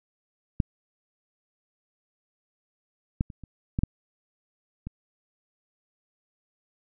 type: clicks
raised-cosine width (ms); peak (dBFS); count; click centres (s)
5; -9 / -11 / -28 / -29 / -13 / -9 / -22; 7; 0.602 / 3.209 / 3.302 / 3.437 / 3.789 / 3.835 / 4.87
effects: none